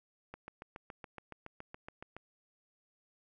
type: click train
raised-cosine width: 0.5 ms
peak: -30 dBFS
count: 14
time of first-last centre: 0.34-2.166 s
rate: 7.12 Hz
effects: none